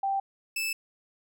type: tone pair in turn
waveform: sine / sawtooth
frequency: 784 / 2628 Hz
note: G5 / E7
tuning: 0 / -6 cents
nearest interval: octave + major sixth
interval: 2094 cents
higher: second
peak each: -25 dBFS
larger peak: neither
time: 0.03-0.2 / 0.56-0.73 s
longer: neither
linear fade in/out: 5 ms
effects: none